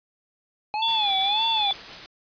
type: tone with vibrato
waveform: square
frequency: 834 Hz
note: G#5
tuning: 7 cents sharp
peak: -25 dBFS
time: 0.74-1.71 s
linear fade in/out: 0 ms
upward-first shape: sine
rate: 1.7 Hz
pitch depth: 150 cents each way
type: tone with pitch glide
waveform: sine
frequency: 3441 to 3463 Hz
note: A7 to A7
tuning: -39 to -28 cents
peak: -22 dBFS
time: 0.82-1.73 s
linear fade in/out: 5 ms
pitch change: +11 cents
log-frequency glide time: 1.19-1.33 s
type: noise with tremolo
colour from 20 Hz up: white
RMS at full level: -37 dBFS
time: 0.88-2.06 s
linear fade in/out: 0 ms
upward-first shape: triangle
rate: 6 Hz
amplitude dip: 30%
effects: resampled to 11025 Hz